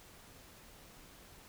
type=silence; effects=pink hiss -57 dBFS RMS until 1.48 s